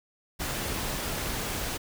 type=noise; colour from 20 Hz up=pink; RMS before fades=-32 dBFS; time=0.39-1.78 s; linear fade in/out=20 ms; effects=none